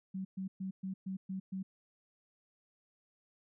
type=tone bursts; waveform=sine; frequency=190 Hz; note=F#3; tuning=46 cents sharp; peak=-36 dBFS; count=7; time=0.14-1.63 s; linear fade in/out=10 ms; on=110 ms; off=120 ms; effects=none